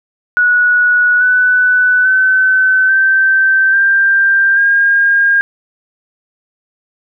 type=tone with pitch steps; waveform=sine; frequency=1465 / 1494.1 / 1523.7 / 1553.9 / 1584.7 / 1616.2 Hz; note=F#6 / F#6 / G6 / G6 / G6 / G#6; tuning=-18 / +16 / -50 / -16 / +18 / -48 cents; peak=-7 dBFS; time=0.37-5.41 s; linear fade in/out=0 ms; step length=840 ms; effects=none